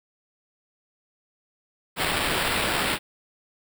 blue noise with sample-and-hold, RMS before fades -25 dBFS, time 1.96-2.99 s, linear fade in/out 50 ms, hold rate 6300 Hz, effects none

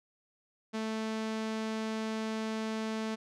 sawtooth tone with low-pass filter, 220 Hz, A3, in tune, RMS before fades -35 dBFS, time 0.73-3.16 s, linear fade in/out 20 ms, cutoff 6400 Hz, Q 0.77, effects none

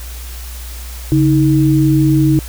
sine tone pair together, 140.5 / 315.4 Hz, C#3 / D#4, +24 / +24 cents, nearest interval octave + major second, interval 1400 cents, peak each -11 dBFS, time 1.12-2.39 s, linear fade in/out 0 ms, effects added 60 Hz sine -26 dBFS peak until 2.48 s + white hiss -34 dBFS RMS until 2.48 s

